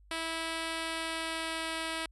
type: tone with pitch glide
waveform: 5% pulse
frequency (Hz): 326.7 to 324.3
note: E4 to E4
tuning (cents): -15 to -28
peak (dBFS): -22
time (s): 0.11-2.06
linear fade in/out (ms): 2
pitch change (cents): -13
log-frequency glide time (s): 0.69-1.74
effects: added 50 Hz sine -56 dBFS peak until 2.11 s + resampled to 24000 Hz